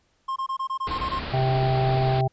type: tone bursts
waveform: triangle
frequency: 1064 Hz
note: C6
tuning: 29 cents sharp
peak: -23 dBFS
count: 9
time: 0.28-1.194 s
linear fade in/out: 10 ms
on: 82 ms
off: 22 ms
type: low-pass noise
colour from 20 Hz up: pink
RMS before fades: -32 dBFS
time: 0.87-2.21 s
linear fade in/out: 0 ms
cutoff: 4800 Hz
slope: 96 dB/octave
type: harmonic tone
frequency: 130.81 Hz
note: C3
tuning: in tune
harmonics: 1 / 3 / 5 / 6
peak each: -21 / -29 / -29 / -26 dBFS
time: 1.33-2.28 s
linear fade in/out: 10 ms
effects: pink hiss -67 dBFS RMS until 2.32 s + resampled to 16000 Hz